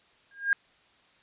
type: tone with exponential growth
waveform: sine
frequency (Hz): 1619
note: G#6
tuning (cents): -45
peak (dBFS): -17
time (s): 0.31-0.53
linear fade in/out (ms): 1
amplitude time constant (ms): 46
effects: white hiss -62 dBFS RMS until 1.22 s + resampled to 8000 Hz

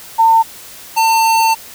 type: tone pair in turn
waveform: sine / square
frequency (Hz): 903 / 898.9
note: A5 / A5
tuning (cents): +45 / +37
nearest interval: unison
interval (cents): 8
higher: first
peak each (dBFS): -6 / -10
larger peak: first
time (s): 0.18-0.43 / 0.96-1.55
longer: second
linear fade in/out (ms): 20
effects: white hiss -35 dBFS RMS until 1.74 s

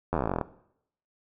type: slowing click train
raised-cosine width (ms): 1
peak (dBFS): -13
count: 17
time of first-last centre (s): 0.13-0.412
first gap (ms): 11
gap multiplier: 1.06
effects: noise-tail reverb RT60 0.7 s tail -17 dB re dry

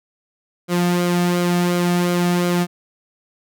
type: tone with flanger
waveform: sawtooth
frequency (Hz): 176.1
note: F3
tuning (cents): +15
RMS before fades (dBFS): -18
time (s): 0.68-2.67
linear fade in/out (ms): 50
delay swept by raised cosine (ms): 1.1 to 2.06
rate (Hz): 2.8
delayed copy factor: -0.5
effects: none

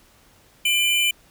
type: tone pair together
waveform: square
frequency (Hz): 2388 / 3009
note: D7 / F#7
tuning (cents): +28 / +28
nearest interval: major third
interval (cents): 400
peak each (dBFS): -21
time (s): 0.65-1.11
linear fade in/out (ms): 5
effects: pink hiss -55 dBFS RMS until 1.3 s

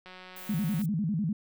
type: click train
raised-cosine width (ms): 0.3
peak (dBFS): -31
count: 140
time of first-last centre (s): 0.06-0.815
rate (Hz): 184
type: noise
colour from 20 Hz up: violet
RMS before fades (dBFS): -45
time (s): 0.36-0.86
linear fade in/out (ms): 5
type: tone with vibrato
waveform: sine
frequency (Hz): 183.1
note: F#3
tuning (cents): -18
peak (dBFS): -26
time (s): 0.49-1.33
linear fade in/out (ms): 5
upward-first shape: square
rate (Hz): 10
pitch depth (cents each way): 240
effects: none

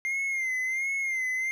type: tone with vibrato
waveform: triangle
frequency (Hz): 2103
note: C7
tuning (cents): +8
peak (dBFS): -25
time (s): 0.05-1.51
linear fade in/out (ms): 0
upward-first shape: sine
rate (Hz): 1.4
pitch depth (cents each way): 68
effects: none

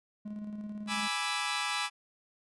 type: tone with tremolo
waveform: triangle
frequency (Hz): 209.9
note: G#3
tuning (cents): +19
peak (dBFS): -34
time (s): 0.25-1.08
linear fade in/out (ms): 10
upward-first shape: square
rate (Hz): 18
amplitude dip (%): 35
type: chord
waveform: 15% pulse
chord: E dominant seventh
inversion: first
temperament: equal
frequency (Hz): 830.6 / 987.8 / 1174.7 / 1318.5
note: G#5 / B5 / D6 / E6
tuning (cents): 0 / 0 / 0 / 0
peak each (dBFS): -30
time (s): 0.87-1.9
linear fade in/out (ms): 50
effects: resampled to 24000 Hz

